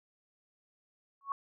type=tone with exponential growth; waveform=sine; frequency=1107 Hz; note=C#6; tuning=3 cents flat; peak=-27 dBFS; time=1.21-1.32 s; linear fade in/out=1 ms; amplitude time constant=22 ms; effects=none